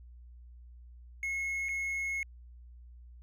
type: tone with dropouts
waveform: triangle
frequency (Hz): 2174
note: C#7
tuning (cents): -34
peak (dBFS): -30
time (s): 1.23-2.23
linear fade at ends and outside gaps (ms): 1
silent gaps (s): 1.686-1.69
effects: added 60 Hz sine -49 dBFS peak until 3.22 s